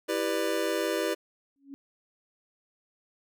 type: chord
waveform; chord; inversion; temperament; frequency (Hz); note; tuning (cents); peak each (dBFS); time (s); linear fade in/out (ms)
square; E minor seventh; none; just; 329.6 / 395.6 / 494.4 / 593.3; E4 / G4 / B4 / D5; 0 / +16 / +2 / +18; -33; 0.08-1.15; 20
type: tone with exponential growth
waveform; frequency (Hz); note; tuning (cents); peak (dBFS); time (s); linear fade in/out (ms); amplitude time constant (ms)
sine; 277.2; C#4; 0; -36; 1.56-1.74; 0; 39
effects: none